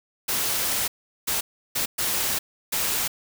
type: noise bursts at uneven times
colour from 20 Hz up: white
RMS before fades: -25 dBFS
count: 5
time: 0.28-0.88 / 1.27-1.41 / 1.75-1.86 / 1.98-2.39 / 2.72-3.08 s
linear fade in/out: 10 ms
effects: none